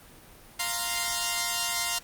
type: chord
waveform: 5% pulse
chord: F suspended fourth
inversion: none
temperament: equal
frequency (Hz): 698.5 / 932.3 / 1046.5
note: F5 / Bb5 / C6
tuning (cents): 0 / 0 / 0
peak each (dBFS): -20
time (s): 0.59-1.99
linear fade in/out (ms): 10
effects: pink hiss -51 dBFS RMS until 2.03 s + Opus 32 kbps